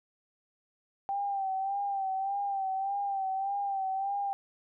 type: tone with vibrato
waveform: sine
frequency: 784 Hz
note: G5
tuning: in tune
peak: -29 dBFS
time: 1.09-4.33 s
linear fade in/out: 0 ms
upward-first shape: sine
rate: 1.7 Hz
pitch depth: 49 cents each way
effects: none